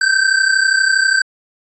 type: tone pair together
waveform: square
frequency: 1540.6 / 1573 Hz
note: G6 / G6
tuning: -30 / +6 cents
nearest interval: unison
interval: 36 cents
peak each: -15 dBFS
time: 0.01-1.22 s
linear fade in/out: 5 ms
effects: resampled to 22050 Hz